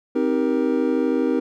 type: chord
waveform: triangle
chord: C minor seventh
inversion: none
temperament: just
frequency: 261.6 / 314 / 392.4 / 470.9 Hz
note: C4 / Eb4 / G4 / Bb4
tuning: 0 / +16 / +2 / +18 cents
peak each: -20 / -21 / -24 / -22 dBFS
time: 0.15-1.4 s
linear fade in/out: 10 ms
effects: none